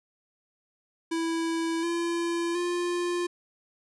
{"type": "tone with pitch steps", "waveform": "square", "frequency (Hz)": [329.6, 340, 350.8], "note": ["E4", "F4", "F4"], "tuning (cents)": [0, -46, 8], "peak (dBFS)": -27, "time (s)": [1.11, 3.27], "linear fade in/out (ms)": 10, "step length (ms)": 720, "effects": ["resampled to 24000 Hz"]}